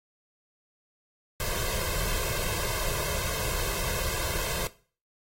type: noise with comb filter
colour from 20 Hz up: pink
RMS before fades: -30 dBFS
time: 1.4-4.67 s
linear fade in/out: 0 ms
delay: 1.9 ms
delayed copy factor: +0.85
effects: noise-tail reverb RT60 0.4 s tail -18 dB re dry + AAC 48 kbps